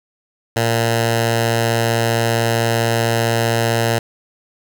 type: tone with notch filter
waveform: 10% pulse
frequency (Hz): 115.5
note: A#2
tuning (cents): -16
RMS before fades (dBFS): -17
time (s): 0.56-3.99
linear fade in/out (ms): 5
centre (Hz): 280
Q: 1.3
effects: none